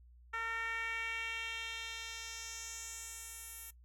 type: tone with band-pass filter sweep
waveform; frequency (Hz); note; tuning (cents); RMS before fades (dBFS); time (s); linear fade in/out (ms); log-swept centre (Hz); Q
10% pulse; 455.4; A#4; -40; -42; 0.33-3.71; 10; 1500 to 12000; 2.1
effects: noise-tail reverb RT60 0.1 s tail -19 dB re dry + added 60 Hz sine -57 dBFS peak until 3.84 s